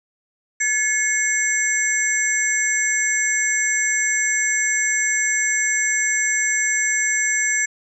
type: tone cluster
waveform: sine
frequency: 1715 / 2167 / 6010 / 7430 Hz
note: A6 / C#7 / F#8 / A#8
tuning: -45 / -40 / +26 / -7 cents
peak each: -22 / -23 / -26 / -22 dBFS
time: 0.6-7.66 s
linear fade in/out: 10 ms
effects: none